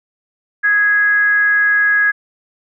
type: tone with frequency modulation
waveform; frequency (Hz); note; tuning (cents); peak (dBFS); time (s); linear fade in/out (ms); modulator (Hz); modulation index
sine; 1661.2; G#6; 0; -10; 0.63-2.12; 20; 401; 0.29
effects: none